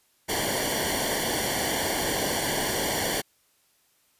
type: noise with comb filter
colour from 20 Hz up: pink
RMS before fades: -27 dBFS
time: 0.28-3.22 s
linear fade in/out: 20 ms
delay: 0.78 ms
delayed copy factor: -0.85
effects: white hiss -66 dBFS RMS until 4.19 s + resampled to 32000 Hz